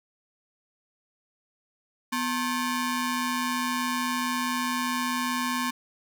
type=ring-modulated tone; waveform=sawtooth; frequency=659.3 Hz; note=E5; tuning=in tune; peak=-19 dBFS; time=2.12-5.71 s; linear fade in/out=10 ms; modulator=412 Hz; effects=none